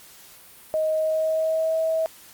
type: tone with pitch glide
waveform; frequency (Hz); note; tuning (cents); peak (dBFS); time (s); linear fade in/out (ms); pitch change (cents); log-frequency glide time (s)
sine; 627 to 644.3; D#5 to E5; +13 to -40; -20; 0.74-2.06; 0; +47; 0.9-1.76
effects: white hiss -48 dBFS RMS until 2.33 s + Opus 48 kbps

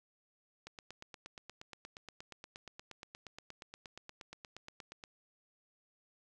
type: click train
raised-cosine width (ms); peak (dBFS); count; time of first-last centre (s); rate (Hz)
0.2; -30; 38; 0.67-5.038; 8.47
effects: none

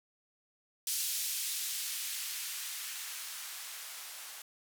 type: noise with band-pass filter sweep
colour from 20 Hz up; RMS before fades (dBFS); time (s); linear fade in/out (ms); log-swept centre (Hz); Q
violet; -39; 0.87-4.42; 2; 4000 to 760; 0.74
effects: none

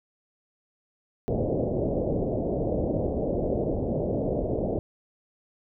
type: low-pass noise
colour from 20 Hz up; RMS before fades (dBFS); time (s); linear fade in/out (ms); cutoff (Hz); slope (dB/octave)
white; -27; 1.28-4.79; 0; 630; 48
effects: none

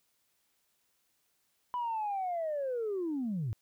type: linear sweep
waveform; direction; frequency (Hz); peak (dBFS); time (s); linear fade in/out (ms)
sine; down; 995 to 98.2; -30; 1.74-3.53; 0
effects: tanh soft clip ceiling -28 dBFS + white hiss -75 dBFS RMS until 3.61 s

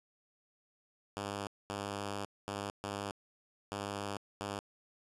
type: tone bursts at uneven times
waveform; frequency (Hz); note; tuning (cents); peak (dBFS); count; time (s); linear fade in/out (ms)
5% pulse; 100.8; G2; +49; -26; 6; 1.17-1.47 / 1.7-2.25 / 2.48-2.7 / 2.84-3.11 / 3.72-4.17 / 4.41-4.59; 0
effects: resampled to 24000 Hz + 11-bit

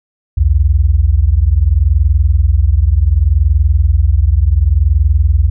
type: tone pair together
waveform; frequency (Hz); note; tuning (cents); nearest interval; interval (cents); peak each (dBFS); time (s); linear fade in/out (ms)
sine; 61.74 / 82.41; B1 / E2; 0 / 0; perfect fourth; 500; -10; 0.37-5.5; 10
effects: none

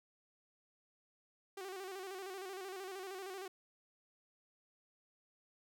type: tone with vibrato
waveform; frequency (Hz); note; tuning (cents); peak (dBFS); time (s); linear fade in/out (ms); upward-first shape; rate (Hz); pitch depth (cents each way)
sawtooth; 380.6; F#4; +49; -40; 1.57-3.48; 5; square; 13; 59
effects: none

